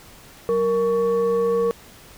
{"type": "tone with frequency modulation", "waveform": "sine", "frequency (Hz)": 466.2, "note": "A#4", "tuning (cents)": 0, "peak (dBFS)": -17, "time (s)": [0.49, 1.71], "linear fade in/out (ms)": 0, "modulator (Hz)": 655, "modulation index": 0.46, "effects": ["pink hiss -46 dBFS RMS until 2.17 s"]}